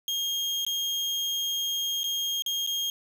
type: tone with dropouts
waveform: 35% pulse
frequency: 3236 Hz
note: G#7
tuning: 46 cents flat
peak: -25 dBFS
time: 0.08-2.9 s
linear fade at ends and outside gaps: 1 ms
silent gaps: 0.65-0.665 / 2.033-2.041 / 2.422-2.462 / 2.665-2.673 s
effects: none